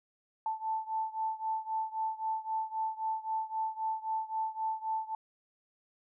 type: beating tone pair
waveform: sine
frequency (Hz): 880 / 883.8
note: A5 / A5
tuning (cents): 0 / +7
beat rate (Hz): 3.8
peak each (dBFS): -34 / -36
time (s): 0.46-5.15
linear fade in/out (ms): 2
effects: none